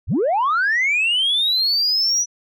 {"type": "linear sweep", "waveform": "sine", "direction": "up", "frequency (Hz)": [43.65, 5920], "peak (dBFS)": -14, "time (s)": [0.07, 2.26], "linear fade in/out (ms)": 50, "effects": ["tanh soft clip ceiling -13 dBFS"]}